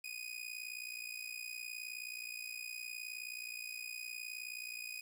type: tone with amplitude modulation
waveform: sawtooth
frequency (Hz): 2489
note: D#7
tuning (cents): 0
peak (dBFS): -36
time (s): 0.04-5.01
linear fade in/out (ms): 5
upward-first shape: sine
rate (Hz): 59.2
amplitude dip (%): 80
effects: 11-bit